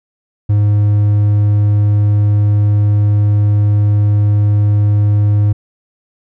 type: tone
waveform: triangle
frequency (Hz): 103.6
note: G#2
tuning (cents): -4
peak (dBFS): -6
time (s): 0.49-5.53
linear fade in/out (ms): 10
effects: none